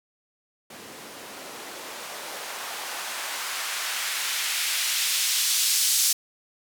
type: noise with band-pass filter sweep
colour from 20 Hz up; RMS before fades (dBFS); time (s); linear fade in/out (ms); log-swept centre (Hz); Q
blue; -28; 0.7-6.13; 5; 220 to 5500; 0.85
effects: none